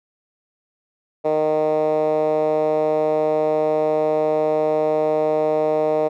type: tone with band-pass filter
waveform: 10% pulse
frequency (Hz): 154.3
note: D#3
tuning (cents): -14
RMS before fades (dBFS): -19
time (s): 1.24-6.09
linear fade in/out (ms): 20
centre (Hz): 550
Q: 3.6
effects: none